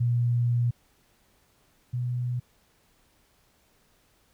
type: tone pair in turn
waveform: sine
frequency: 120 / 123.16 Hz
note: B2 / B2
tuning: -49 / -4 cents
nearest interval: unison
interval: 45 cents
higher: second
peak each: -21 / -26 dBFS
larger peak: first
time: 0-0.71 / 1.93-2.4 s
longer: first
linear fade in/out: 10 ms
effects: pink hiss -65 dBFS RMS until 4.33 s